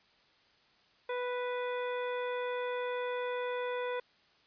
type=harmonic tone; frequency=493.9 Hz; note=B4; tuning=in tune; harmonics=1 / 2 / 3 / 4 / 5 / 7; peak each=-34 / -40 / -44 / -46 / -48 / -51 dBFS; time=1.09-4 s; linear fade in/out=5 ms; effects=white hiss -66 dBFS RMS until 4.46 s + resampled to 11025 Hz